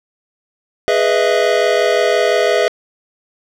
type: chord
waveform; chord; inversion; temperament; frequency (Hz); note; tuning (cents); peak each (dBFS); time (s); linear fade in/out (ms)
square; E major seventh; first; equal with one note detuned; 415.3 / 493.9 / 622.3 / 668.1; G#4 / B4 / D#5 / E5; 0 / 0 / 0 / +23; -18; 0.88-2.68; 0
effects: low-pass 5000 Hz 12 dB/octave + 7-bit